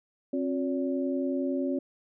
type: tone cluster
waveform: sine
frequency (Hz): 267.9 / 358.8 / 571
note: C4 / F4 / D5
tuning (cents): +41 / +47 / -49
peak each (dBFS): -28 / -33 / -34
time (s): 0.33-1.79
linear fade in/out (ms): 5
effects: none